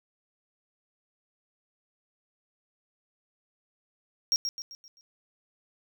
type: tone with echo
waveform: triangle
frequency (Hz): 5588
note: F8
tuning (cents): 0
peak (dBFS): -20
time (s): 4.32-4.36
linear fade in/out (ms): 0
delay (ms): 130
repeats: 5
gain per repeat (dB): -7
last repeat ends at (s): 5.01
effects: none